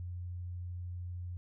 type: tone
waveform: sine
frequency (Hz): 88.7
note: F2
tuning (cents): +27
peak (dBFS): -38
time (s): 0-1.37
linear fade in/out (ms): 0
effects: none